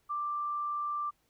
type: tone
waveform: sine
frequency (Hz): 1179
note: D6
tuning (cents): +6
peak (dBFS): -31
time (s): 0.09-1.11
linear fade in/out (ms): 20
effects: pink hiss -73 dBFS RMS until 1.29 s